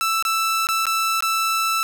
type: tone with dropouts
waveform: sawtooth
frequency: 1323 Hz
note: E6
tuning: 6 cents sharp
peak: -15 dBFS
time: 0.01-1.83 s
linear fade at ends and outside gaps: 0 ms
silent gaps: 0.225-0.251 / 0.67-0.688 / 0.855-0.867 / 1.206-1.224 s
effects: none